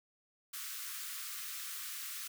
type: high-pass noise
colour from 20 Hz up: white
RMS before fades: -43 dBFS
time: 0.53-2.28 s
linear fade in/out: 10 ms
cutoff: 1100 Hz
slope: 96 dB/octave
effects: none